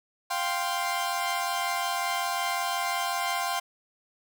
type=chord; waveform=sawtooth; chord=F suspended second; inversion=none; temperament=equal; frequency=698.5 / 784 / 1046.5 Hz; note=F5 / G5 / C6; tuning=0 / 0 / 0 cents; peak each=-28 / -28 / -27 dBFS; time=0.3-3.6 s; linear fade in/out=10 ms; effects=none